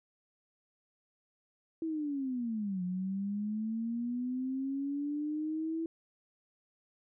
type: linear two-way sweep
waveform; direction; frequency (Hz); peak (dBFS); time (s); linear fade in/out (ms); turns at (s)
sine; down then up; 329.6 to 178.5 to 329.6; -32; 1.82-5.86; 2; 2.83
effects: none